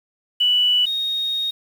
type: tone pair in turn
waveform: sine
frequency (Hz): 2960 / 3729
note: F#7 / A#7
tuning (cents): 0 / 0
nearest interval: major third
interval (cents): 400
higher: second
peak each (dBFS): -14 / -20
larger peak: first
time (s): 0.4-0.86 / 0.86-1.51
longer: second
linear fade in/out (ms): 10
effects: 7-bit